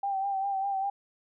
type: tone with vibrato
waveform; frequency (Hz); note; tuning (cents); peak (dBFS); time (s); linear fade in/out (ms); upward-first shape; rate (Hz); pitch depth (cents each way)
sine; 784; G5; 0; -27; 0.03-0.9; 5; sine; 5; 39
effects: none